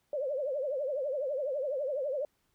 sine tone with vibrato, 554.4 Hz, C#5, in tune, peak -30 dBFS, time 0.13-2.25 s, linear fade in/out 2 ms, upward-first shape triangle, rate 12 Hz, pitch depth 190 cents each way, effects pink hiss -75 dBFS RMS until 2.54 s

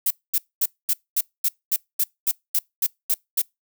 violet noise bursts, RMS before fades -20 dBFS, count 13, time 0.06-3.418 s, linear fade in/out 5 ms, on 46 ms, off 230 ms, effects noise-tail reverb RT60 0.2 s tail -26 dB re dry

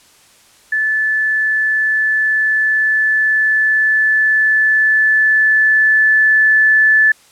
sine tone with level ramp, 1741 Hz, A6, 19 cents flat, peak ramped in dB -13 to -7 dBFS, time 0.72-7.12 s, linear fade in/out 5 ms, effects white hiss -48 dBFS RMS until 7.31 s + low-pass 10000 Hz 12 dB/octave

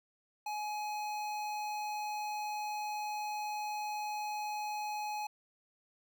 square tone with notch filter, 842 Hz, G#5, 24 cents sharp, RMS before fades -38 dBFS, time 0.46-5.27 s, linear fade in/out 5 ms, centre 10000 Hz, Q 1.3, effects none

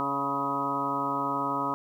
harmonic tone with a mistuned harmonic, 139.9 Hz, C#3, 16 cents sharp, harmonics 1 / 2 / 3 / 4 / 5 / 6 / 7 / 8 / 9, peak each -42 / -34 / -40 / -39 / -38 / -40 / -31 / -37 / -31 dBFS, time 0-1.74 s, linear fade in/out 0 ms, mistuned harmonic 8, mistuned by -44 cents, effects 10-bit

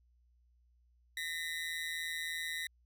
30% pulse ring-modulated tone, 1922 Hz, B6, 48 cents flat, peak -31 dBFS, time 1.17-2.67 s, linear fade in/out 2 ms, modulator 81.5 Hz, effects added 60 Hz sine -66 dBFS peak until 2.85 s

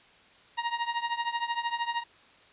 sawtooth tone with tremolo, 940 Hz, A#5, 14 cents sharp, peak -21 dBFS, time 0.57-2.04 s, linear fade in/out 20 ms, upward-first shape triangle, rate 13 Hz, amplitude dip 90%, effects white hiss -57 dBFS RMS until 2.52 s + resampled to 8000 Hz

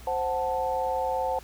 sine chord, F# diminished, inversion second, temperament equal, 523.3 / 740 / 880 Hz, C5 / F#5 / A5, 0 / 0 / 0 cents, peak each -29 / -30 / -29 dBFS, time 0.07-1.39 s, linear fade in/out 2 ms, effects added 60 Hz sine -45 dBFS peak until 1.43 s + pink hiss -50 dBFS RMS until 1.43 s

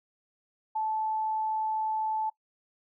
sine tone, 872 Hz, A5, 16 cents flat, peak -27 dBFS, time 0.75-2.3 s, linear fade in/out 10 ms, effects noise-tail reverb RT60 0.1 s tail -21 dB re dry

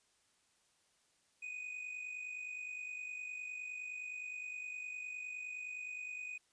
triangle tone with amplitude modulation, 2489 Hz, D#7, in tune, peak -38 dBFS, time 1.42-6.38 s, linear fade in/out 10 ms, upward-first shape sine, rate 49.7 Hz, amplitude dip 55%, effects white hiss -74 dBFS RMS until 6.52 s + resampled to 22050 Hz

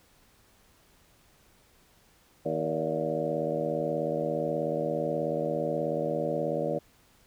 harmonic tone with a mistuned harmonic, 78.4 Hz, D#2, 14 cents sharp, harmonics 2 / 3 / 4 / 5 / 6 / 7 / 8 / 9, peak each -36 / -38 / -36 / -38 / -33 / -31 / -38 / -39 dBFS, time 2.45-6.79 s, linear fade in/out 10 ms, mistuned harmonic 7, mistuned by +67 cents, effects pink hiss -62 dBFS RMS until 7.26 s

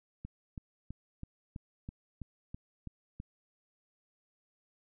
click train, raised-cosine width 5 ms, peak -29 dBFS, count 10, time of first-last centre 0.25-3.201 s, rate 3.05 Hz, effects none

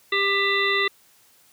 harmonic tone with a mistuned harmonic, 396.8 Hz, G4, 21 cents sharp, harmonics 1 / 3 / 5 / 7 / 9 / 10, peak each -26 / -27 / -22 / -30 / -28 / -31 dBFS, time 0.12-0.88 s, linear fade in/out 5 ms, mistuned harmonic 7, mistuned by -41 cents, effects white hiss -57 dBFS RMS until 1.52 s + high-pass 60 Hz 12 dB/octave

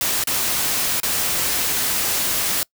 white noise with dropouts, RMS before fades -21 dBFS, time 0.01-2.63 s, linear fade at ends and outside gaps 1 ms, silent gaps 0.238-0.272 / 1.001-1.032 s, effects noise-tail reverb RT60 0.1 s tail -25 dB re dry

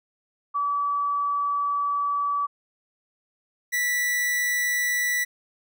sine / 45% pulse tone pair in turn, 1148 / 1959.3 Hz, D6 / B6, -40 / -14 cents, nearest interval major sixth, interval 926 cents, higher second, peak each -22 / -22 dBFS, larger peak neither, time 0.54-2.47 / 3.72-5.25 s, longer first, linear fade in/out 20 ms, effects none

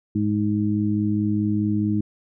harmonic tone, 104.7 Hz, G#2, 15 cents sharp, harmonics 1 / 2 / 3, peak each -25 / -22 / -24 dBFS, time 0.15-2.01 s, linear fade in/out 5 ms, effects none

